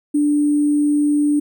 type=tone with sample-and-hold; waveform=sine; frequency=293.9 Hz; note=D4; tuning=1 cent sharp; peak=-13 dBFS; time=0.14-1.4 s; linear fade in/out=10 ms; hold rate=8820 Hz; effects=none